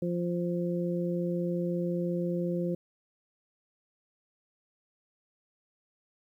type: harmonic tone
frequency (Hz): 174.4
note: F3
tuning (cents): -2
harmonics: 1 / 2 / 3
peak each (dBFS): -30 / -33 / -35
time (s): 0.02-2.75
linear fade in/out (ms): 5
effects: 11-bit